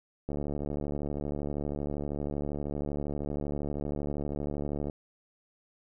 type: click train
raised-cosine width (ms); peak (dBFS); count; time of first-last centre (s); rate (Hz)
2; -21; 336; 0.29-4.898; 72.7
effects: none